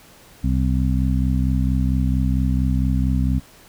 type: harmonic tone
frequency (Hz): 64.4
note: C2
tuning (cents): -27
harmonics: 1 / 2 / 3 / 4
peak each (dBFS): -19 / -22 / -24 / -25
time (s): 0.43-3.4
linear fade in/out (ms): 20
effects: pink hiss -48 dBFS RMS until 3.68 s